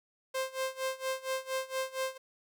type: tone with tremolo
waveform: sawtooth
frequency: 525 Hz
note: C5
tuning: 6 cents sharp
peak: -26 dBFS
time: 0.34-2.18 s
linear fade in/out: 10 ms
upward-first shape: sine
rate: 4.3 Hz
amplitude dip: 90%
effects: none